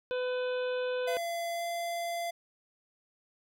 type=harmonic tone; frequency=502 Hz; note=B4; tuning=28 cents sharp; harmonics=1 / 2 / 3 / 5 / 6 / 7 / 8; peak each=-30 / -45 / -41 / -46 / -51 / -48 / -55 dBFS; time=0.11-1.17 s; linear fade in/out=0 ms
type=tone with pitch glide; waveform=square; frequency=681 to 685.3 Hz; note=F5 to F5; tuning=-44 to -33 cents; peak=-33 dBFS; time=1.07-2.31 s; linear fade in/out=10 ms; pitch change=+11 cents; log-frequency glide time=1.52-1.64 s
effects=none